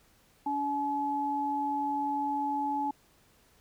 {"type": "tone pair together", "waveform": "sine", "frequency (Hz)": [285.1, 854.3], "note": ["C#4", "G#5"], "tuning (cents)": [49, 49], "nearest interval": "octave + perfect fifth", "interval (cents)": 1900, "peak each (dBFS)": [-34, -29], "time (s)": [0.46, 2.91], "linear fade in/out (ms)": 5, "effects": ["pink hiss -64 dBFS RMS until 3.6 s"]}